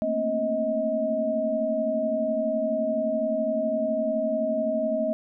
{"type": "tone cluster", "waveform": "sine", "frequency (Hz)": [222.7, 234.5, 270.2, 631], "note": ["A3", "A#3", "C#4", "D#5"], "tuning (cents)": [21, 11, -44, 24], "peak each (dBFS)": [-33, -31, -33, -24], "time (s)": [0.02, 5.13], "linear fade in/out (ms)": 0, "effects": []}